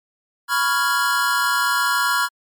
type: chord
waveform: square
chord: C# dominant seventh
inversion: third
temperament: equal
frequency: 987.8 / 1108.7 / 1396.9 / 1661.2 Hz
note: B5 / C#6 / E#6 / G#6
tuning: 0 / 0 / 0 / 0 cents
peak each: -24 / -25 / -21 / -25 dBFS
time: 0.48-2.29 s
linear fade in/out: 50 ms
effects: MP3 96 kbps